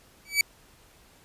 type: tone with exponential growth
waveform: sawtooth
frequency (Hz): 2289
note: D7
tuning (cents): -45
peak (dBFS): -12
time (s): 0.25-0.41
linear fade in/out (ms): 2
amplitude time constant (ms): 33
effects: pink hiss -57 dBFS RMS until 1.24 s + resampled to 32000 Hz